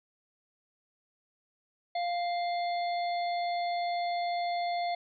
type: harmonic tone with a mistuned harmonic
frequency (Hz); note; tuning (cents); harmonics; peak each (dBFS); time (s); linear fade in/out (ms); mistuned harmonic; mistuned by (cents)
698.5; F5; 0; 1 / 3 / 5 / 6; -29 / -41 / -46 / -44; 1.95-4.95; 5; 6; +51
effects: none